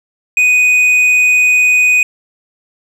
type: tone with tanh clipping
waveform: sine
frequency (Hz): 2489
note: D#7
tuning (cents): 0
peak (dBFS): -8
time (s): 0.37-2.03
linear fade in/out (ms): 2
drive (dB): 6
effects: none